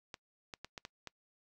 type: clicks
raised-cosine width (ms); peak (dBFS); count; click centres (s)
0.2; -26; 6; 0.142 / 0.538 / 0.646 / 0.778 / 0.851 / 1.073
effects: noise-tail reverb RT60 0.1 s tail -25 dB re dry